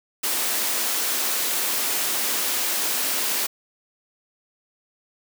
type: high-pass noise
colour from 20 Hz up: white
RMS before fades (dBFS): -24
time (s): 0.23-3.47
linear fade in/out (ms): 10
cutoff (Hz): 230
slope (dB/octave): 24
effects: none